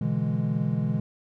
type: chord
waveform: triangle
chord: E dominant seventh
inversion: second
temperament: equal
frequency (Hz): 123.47 / 146.83 / 164.81 / 207.7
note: B2 / D3 / E3 / G#3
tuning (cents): 0 / 0 / 0 / 0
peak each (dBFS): -27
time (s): 0.01-1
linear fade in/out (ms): 5
effects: none